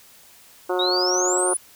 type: harmonic tone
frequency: 181.5 Hz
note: F#3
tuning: 33 cents flat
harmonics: 2 / 3 / 4 / 5 / 6 / 7 / 8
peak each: -23 / -27 / -29 / -31 / -33 / -34 / -35 dBFS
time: 0.69-1.54 s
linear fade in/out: 10 ms
type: exponential sweep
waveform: sine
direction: up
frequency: 3694 to 10110 Hz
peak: -21 dBFS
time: 0.79-1.57 s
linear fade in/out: 5 ms
effects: white hiss -50 dBFS RMS until 1.75 s